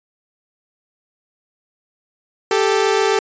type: tone pair together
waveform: sawtooth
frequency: 392 / 439.5 Hz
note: G4 / A4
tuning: 0 / -2 cents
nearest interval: major second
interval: 198 cents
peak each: -13 dBFS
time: 2.51-3.19 s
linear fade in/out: 2 ms
effects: resampled to 16000 Hz